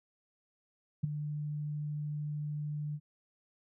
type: tone with ADSR envelope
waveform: sine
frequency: 148.9 Hz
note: D3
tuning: 24 cents sharp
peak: -24 dBFS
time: 1.03-3 s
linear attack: 12 ms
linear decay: 11 ms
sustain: -10 dB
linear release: 55 ms
effects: none